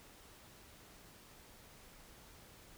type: silence
effects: pink hiss -59 dBFS RMS until 2.77 s